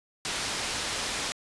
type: low-pass noise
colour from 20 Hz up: white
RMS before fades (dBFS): -32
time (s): 0.25-1.32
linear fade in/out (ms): 0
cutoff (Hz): 5900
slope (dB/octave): 12
effects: resampled to 24000 Hz